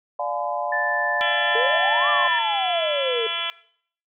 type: chord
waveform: sine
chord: D diminished seventh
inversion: none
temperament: just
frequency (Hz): 587.3 / 704.8 / 845.8 / 1014.9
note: D5 / F5 / Ab5 / Cb6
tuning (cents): 0 / +16 / +31 / +47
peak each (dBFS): -28 / -28 / -30 / -30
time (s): 0.19-2.28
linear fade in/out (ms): 5
type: tone with pitch glide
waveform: sine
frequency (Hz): 1760 to 1772.2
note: A6 to A6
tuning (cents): 0 to +12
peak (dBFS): -22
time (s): 0.72-2.39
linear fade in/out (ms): 5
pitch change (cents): +12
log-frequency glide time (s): 1.4-1.63
type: harmonic tone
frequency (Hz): 337.7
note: E4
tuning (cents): +42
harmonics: 2 / 3 / 4 / 5 / 6 / 7 / 8 / 9 / 10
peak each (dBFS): -38 / -36 / -33 / -37 / -37 / -31 / -37 / -30 / -28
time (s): 1.21-3.5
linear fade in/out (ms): 0
type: exponential two-way sweep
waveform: sine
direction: up then down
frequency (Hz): 440 to 1200 to 440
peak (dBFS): -22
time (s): 1.55-3.27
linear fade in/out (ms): 5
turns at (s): 2.09
effects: noise-tail reverb RT60 0.6 s tail -19 dB re dry